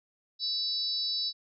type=tone cluster; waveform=sine; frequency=3938 / 4606 / 5200 Hz; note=B7 / D8 / E8; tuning=-6 / -34 / -24 cents; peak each=-31 / -35 / -34 dBFS; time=0.39-1.33 s; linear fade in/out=50 ms; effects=none